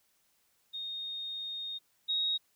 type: tone pair in turn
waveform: sine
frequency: 3701 / 3770 Hz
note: A#7 / A#7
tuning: -13 / +19 cents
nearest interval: unison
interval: 32 cents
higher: second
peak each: -36 / -28 dBFS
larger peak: second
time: 0.73-1.79 / 2.08-2.38 s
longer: first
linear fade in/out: 20 ms
effects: white hiss -72 dBFS RMS until 2.55 s